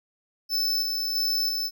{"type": "tone with tremolo", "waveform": "square", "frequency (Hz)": 5270, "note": "E8", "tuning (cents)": -1, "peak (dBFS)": -23, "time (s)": [0.49, 1.71], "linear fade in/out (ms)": 50, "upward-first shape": "square", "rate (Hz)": 1.5, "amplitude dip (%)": 30, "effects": []}